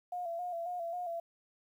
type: tone with vibrato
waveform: sine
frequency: 695 Hz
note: F5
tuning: 9 cents flat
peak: -35 dBFS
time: 0.12-1.2 s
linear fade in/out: 5 ms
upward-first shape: square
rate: 3.7 Hz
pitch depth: 50 cents each way
effects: 11-bit